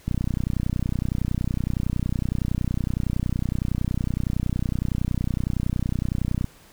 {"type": "click train", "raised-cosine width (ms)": 5, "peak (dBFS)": -12, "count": 197, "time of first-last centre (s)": [0.08, 6.444], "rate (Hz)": 30.8, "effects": ["pink hiss -52 dBFS RMS until 6.72 s"]}